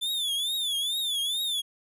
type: tone with vibrato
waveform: 45% pulse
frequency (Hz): 3500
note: A7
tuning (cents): -10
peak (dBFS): -26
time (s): 0.01-1.62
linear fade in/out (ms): 20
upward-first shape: triangle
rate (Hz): 2.3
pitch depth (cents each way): 150
effects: resampled to 32000 Hz